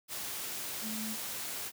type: tone in noise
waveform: sine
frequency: 218.3 Hz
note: A3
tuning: 13 cents flat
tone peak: -38 dBFS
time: 0.81-1.17 s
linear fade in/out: 50 ms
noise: white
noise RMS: -39 dBFS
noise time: 0.08-1.72 s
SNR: -2 dB
effects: high-pass 100 Hz 12 dB/octave